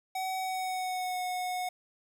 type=tone with pitch glide; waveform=square; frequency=754 to 730 Hz; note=F#5 to F#5; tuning=+32 to -24 cents; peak=-32 dBFS; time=0.15-1.69 s; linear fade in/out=5 ms; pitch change=-56 cents; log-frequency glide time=0.38-1.22 s; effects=10-bit